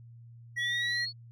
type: tone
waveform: triangle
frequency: 1923 Hz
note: B6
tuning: 47 cents flat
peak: -28 dBFS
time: 0.56-1.06 s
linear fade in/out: 20 ms
type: linear sweep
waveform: sine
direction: up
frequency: 3319 to 4433 Hz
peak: -33 dBFS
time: 0.58-1.13 s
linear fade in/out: 50 ms
effects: added 117 Hz sine -48 dBFS peak until 1.31 s